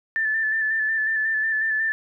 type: tone with vibrato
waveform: sine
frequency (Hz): 1760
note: A6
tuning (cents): 0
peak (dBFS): -20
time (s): 0.16-1.92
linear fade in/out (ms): 0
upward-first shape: square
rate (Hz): 5.5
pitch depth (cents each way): 24
effects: none